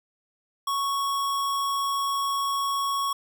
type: tone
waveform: square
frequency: 1108.7 Hz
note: C#6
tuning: in tune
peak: -25 dBFS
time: 0.67-3.13 s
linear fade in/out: 5 ms
effects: none